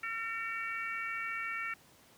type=harmonic tone; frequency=454.4 Hz; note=A#4; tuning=44 cents flat; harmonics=3 / 4 / 5 / 6; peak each=-40 / -40 / -39 / -46 dBFS; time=0.03-1.74 s; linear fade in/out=5 ms; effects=pink hiss -61 dBFS RMS until 2.17 s + high-pass 100 Hz 12 dB/octave

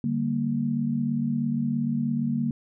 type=chord; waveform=sine; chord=G minor; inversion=second; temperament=equal; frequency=146.83 / 196 / 233.1 Hz; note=D3 / G3 / Bb3; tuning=0 / 0 / 0 cents; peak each=-29 / -31 / -25 dBFS; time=0.04-2.51 s; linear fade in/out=2 ms; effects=none

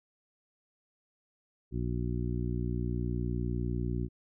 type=harmonic tone; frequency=59.9 Hz; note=A#1; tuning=48 cents sharp; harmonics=1 / 2 / 3 / 4 / 5 / 6; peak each=-34 / -34 / -38 / -40 / -41 / -41 dBFS; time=1.71-4.09 s; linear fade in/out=50 ms; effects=none

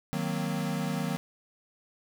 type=chord; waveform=square; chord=C half-diminished seventh; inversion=first; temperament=equal; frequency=155.56 / 185 / 233.1 / 261.6 Hz; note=Eb3 / Gb3 / Bb3 / C4; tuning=0 / 0 / 0 / 0 cents; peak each=-34 / -34 / -36 / -39 dBFS; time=0.13-1.17 s; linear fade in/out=0 ms; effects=10-bit

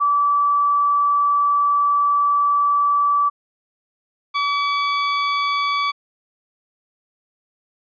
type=tone pair in turn; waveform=sine / sawtooth; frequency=1155 / 1143.7 Hz; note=D6 / D6; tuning=-29 / -46 cents; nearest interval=unison; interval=17 cents; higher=first; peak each=-14 dBFS; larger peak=neither; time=0-3.3 / 4.34-5.92 s; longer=first; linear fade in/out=20 ms; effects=resampled to 11025 Hz

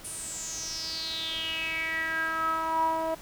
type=tone with band-pass filter sweep; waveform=sawtooth; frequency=323.1 Hz; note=E4; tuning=35 cents flat; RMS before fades=-31 dBFS; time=0.04-3.15 s; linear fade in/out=10 ms; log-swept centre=9700 to 740 Hz; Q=7.8; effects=pink hiss -48 dBFS RMS until 3.21 s

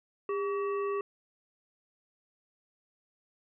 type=harmonic tone with a mistuned harmonic; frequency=379.4 Hz; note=F#4; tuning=43 cents sharp; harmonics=1 / 3 / 5 / 7; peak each=-30 / -36 / -49 / -48 dBFS; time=0.29-1.01 s; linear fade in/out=2 ms; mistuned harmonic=1; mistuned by=+100 cents; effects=none

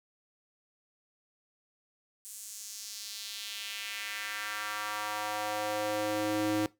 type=tone with high-pass filter sweep; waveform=square; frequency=105.5 Hz; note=G#2; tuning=28 cents sharp; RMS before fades=-35 dBFS; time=2.25-6.66 s; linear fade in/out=0 ms; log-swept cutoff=8700 to 280 Hz; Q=1.8; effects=noise-tail reverb RT60 0.2 s tail -19 dB re dry

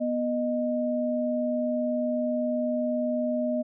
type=tone pair together; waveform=sine; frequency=244.9 / 617 Hz; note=B3 / D#5; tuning=-14 / -15 cents; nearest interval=octave + major third; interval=1599 cents; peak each=-27 dBFS; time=0-3.63 s; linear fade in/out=20 ms; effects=none

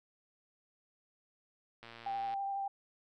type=click train; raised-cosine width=0.3 ms; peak=-34 dBFS; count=60; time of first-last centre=1.83-2.339 s; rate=116 Hz
type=tone with vibrato; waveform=sine; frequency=790 Hz; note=G5; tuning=13 cents sharp; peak=-34 dBFS; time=2.06-2.68 s; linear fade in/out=5 ms; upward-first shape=sine; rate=12 Hz; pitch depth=14 cents each way
effects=none

